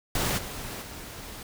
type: noise with level steps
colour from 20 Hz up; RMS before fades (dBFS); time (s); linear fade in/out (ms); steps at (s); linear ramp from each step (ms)
pink; -27 / -37 / -41; 0.15-1.43; 2; 0.37 / 0.81; 20
effects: none